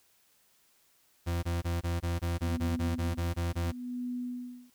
40% pulse tone bursts, 85.7 Hz, F2, 32 cents flat, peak -28 dBFS, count 13, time 1.26-3.722 s, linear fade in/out 20 ms, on 170 ms, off 21 ms
sine tone with tremolo, 246.9 Hz, B3, in tune, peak -32 dBFS, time 2.42-4.7 s, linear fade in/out 2 ms, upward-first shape sine, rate 0.74 Hz, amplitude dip 100%
effects white hiss -67 dBFS RMS until 4.74 s

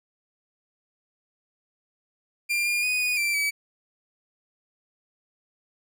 40% pulse tone with pitch steps, 2391 / 2414 / 2484 / 2471 / 2349 / 2287 Hz, D7 / D7 / D#7 / D#7 / D7 / D7, +30 / +47 / -3 / -13 / 0 / -47 cents, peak -22 dBFS, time 2.49-3.51 s, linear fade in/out 20 ms, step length 170 ms, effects none

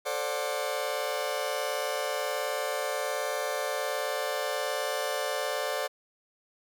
sawtooth chord, D dominant seventh, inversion second, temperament just, 440.5 / 528.6 / 587.3 / 734.2 Hz, A4 / C5 / D5 / F#5, +2 / +18 / 0 / -14 cents, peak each -33 / -30 / -29 / -33 dBFS, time 0.05-5.88 s, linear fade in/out 20 ms, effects none

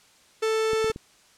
45% pulse tone, 441.2 Hz, A4, 5 cents sharp, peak -22 dBFS, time 0.42-0.92 s, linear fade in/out 10 ms
clicks, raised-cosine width 3 ms, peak -23 dBFS, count 4, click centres 0.733 / 0.844 / 0.9 / 0.961 s
effects white hiss -57 dBFS RMS until 1.37 s + low-pass 8000 Hz 12 dB/octave

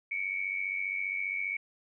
sine tone pair together, 2217 / 2312 Hz, C#7 / D7, 0 / -28 cents, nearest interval minor second, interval 72 cents, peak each -33 / -34 dBFS, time 0.11-1.57 s, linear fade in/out 5 ms, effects none

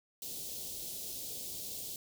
white band-stop noise, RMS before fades -42 dBFS, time 0.22-1.96 s, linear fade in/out 2 ms, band 600 to 3400 Hz, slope 24 dB/octave, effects none

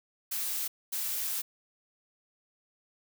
blue noise bursts at uneven times, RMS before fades -33 dBFS, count 2, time 0.31-0.68 / 0.92-1.42 s, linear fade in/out 10 ms, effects none

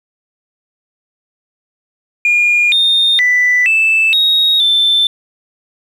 sine tone with pitch steps, 2424 / 3659 / 1983 / 2636 / 3766 / 3543 Hz, D#7 / A#7 / B6 / E7 / A#7 / A7, -46 / -33 / +7 / -1 / +17 / +11 cents, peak -7 dBFS, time 2.25-5.07 s, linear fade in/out 2 ms, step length 470 ms, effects tanh soft clip ceiling -5 dBFS + 7-bit

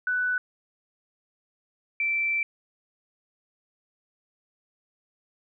sine tone pair in turn, 1491 / 2336 Hz, F#6 / D7, +13 / -10 cents, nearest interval minor sixth, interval 777 cents, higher second, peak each -23 dBFS, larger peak neither, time 0.07-0.38 / 2-2.43 s, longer second, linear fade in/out 2 ms, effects none

